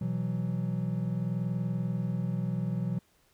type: chord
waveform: triangle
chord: B suspended fourth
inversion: none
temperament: just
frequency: 123.47 / 164.63 / 185.21 Hz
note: B2 / E3 / F#3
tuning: 0 / -2 / +2 cents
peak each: -31 dBFS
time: 0.01-2.99 s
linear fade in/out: 5 ms
effects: pink hiss -67 dBFS RMS until 3.33 s